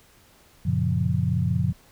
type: chord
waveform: sine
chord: Gb major seventh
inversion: none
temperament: equal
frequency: 92.5 / 116.54 / 138.59 / 174.61 Hz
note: Gb2 / Bb2 / Db3 / F3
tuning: 0 / 0 / 0 / 0 cents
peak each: -26 dBFS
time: 0.65-1.73 s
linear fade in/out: 10 ms
effects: pink hiss -56 dBFS RMS until 1.91 s